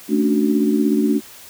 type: chord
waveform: sine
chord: D major seventh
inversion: second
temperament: equal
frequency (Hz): 220 / 277.2 / 293.7 / 370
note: A3 / C#4 / D4 / F#4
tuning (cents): 0 / 0 / 0 / 0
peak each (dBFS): -18 / -23 / -18 / -22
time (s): 0.08-1.21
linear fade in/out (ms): 50
effects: white hiss -41 dBFS RMS until 1.49 s